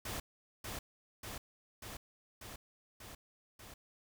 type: noise with echo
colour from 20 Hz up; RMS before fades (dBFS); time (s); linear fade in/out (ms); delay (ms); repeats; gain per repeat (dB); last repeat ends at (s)
pink; -41; 0.05-0.2; 5; 590; 6; -2; 3.74
effects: none